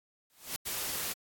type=noise with exponential growth; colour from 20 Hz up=white; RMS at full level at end=-32 dBFS; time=0.3-0.56 s; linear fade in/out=0 ms; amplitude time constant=56 ms
type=noise; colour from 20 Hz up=white; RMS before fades=-35 dBFS; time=0.65-1.14 s; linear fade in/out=20 ms
effects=AAC 64 kbps